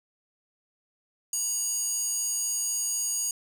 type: tone with high-pass filter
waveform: square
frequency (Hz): 956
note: A#5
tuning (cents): +43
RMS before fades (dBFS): -29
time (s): 1.33-3.31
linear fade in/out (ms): 2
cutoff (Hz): 7300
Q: 9.2
effects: none